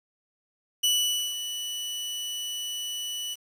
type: tone with ADSR envelope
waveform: sawtooth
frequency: 2960 Hz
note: F#7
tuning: in tune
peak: -17 dBFS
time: 0.83-3.36 s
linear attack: 11 ms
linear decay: 500 ms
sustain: -11 dB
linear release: 31 ms
effects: resampled to 32000 Hz + 8-bit